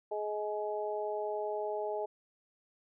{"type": "harmonic tone", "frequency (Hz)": 210.4, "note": "G#3", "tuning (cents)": 23, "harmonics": [2, 3, 4], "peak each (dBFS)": [-36, -37, -39], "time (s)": [0.11, 2.06], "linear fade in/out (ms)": 10, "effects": []}